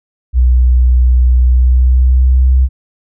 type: tone with pitch glide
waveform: sine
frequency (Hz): 62 to 64.6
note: B1 to C2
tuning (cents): +7 to -21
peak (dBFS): -5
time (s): 0.33-2.69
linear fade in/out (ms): 50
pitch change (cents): +72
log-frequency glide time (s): 1.41-2.56
effects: none

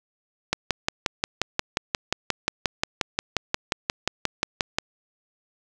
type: click train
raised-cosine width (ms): 0.2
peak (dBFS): -4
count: 25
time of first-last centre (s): 0.53-4.785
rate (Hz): 5.64
effects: none

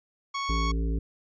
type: tone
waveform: sawtooth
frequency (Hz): 1108.7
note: C#6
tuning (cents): 0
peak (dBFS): -25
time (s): 0.34-0.72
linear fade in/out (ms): 10
type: harmonic tone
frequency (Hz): 55.8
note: A1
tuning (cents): +25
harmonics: 1 / 3 / 5 / 7 / 8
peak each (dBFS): -25 / -35 / -36 / -42 / -43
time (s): 0.49-0.99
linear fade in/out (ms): 5
effects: resampled to 16000 Hz

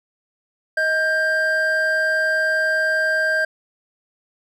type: tone pair together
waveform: triangle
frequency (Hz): 630 / 1587.5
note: D#5 / G6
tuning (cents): +21 / +21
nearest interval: octave + major third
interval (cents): 1600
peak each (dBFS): -21 / -16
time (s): 0.77-3.45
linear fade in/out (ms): 5
effects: none

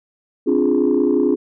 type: chord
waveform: sine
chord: D half-diminished seventh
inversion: third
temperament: equal with one note detuned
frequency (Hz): 262.7 / 293.7 / 349.2 / 415.3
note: C4 / D4 / F4 / Ab4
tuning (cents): +7 / 0 / 0 / 0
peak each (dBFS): -18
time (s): 0.46-1.36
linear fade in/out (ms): 20
effects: tanh soft clip ceiling -7 dBFS

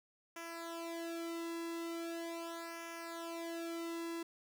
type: tone with flanger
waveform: sawtooth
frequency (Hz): 334.6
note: E4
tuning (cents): +26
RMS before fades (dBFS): -43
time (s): 0.36-4.23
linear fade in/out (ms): 5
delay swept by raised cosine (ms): 0.24 to 1.34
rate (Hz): 0.4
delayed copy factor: -0.85
effects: none

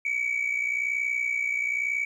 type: tone pair together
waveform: sine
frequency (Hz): 2255 / 2316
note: C#7 / D7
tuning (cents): +29 / -25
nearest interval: unison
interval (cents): 46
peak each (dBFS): -25 / -27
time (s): 0.05-2.05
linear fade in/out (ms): 5
effects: tanh soft clip ceiling -21 dBFS + 10-bit

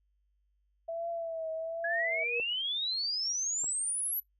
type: tone with vibrato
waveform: sine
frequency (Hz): 659.3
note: E5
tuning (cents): 0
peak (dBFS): -33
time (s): 0.88-2.24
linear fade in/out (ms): 10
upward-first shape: triangle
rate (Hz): 1.2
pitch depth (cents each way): 55
type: tone with exponential growth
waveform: sine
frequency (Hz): 475.4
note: A#4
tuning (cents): +34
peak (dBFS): -31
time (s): 1.8-2.4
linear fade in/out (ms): 1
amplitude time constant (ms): 130
type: exponential sweep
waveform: sine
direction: up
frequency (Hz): 1653 to 11970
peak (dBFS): -30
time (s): 1.84-4.2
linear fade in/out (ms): 5
type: clicks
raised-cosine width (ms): 1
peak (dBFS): -37 / -34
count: 2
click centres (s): 3.636 / 3.643
effects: noise-tail reverb RT60 0.1 s tail -18 dB re dry + added 50 Hz sine -70 dBFS peak until 4.39 s

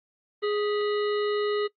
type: harmonic tone with a mistuned harmonic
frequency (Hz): 416.2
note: G#4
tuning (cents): +4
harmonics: 1 / 3 / 5 / 7 / 9 / 10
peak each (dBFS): -24 / -34 / -38 / -41 / -43 / -44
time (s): 0.42-1.68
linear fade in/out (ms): 20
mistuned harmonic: 5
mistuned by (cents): -100
effects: noise-tail reverb RT60 0.1 s tail -21 dB re dry + Opus 24 kbps

